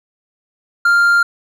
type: tone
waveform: triangle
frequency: 1396.9 Hz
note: F6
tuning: in tune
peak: -7 dBFS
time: 0.85-1.23 s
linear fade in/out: 5 ms
effects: none